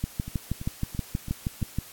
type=two click trains; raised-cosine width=5 ms; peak=-23 / -14 dBFS; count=5 / 12; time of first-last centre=0.28-1.618 / 0.04-1.786 s; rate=2.99 / 6.3 Hz; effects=white hiss -47 dBFS RMS until 1.92 s + AAC 64 kbps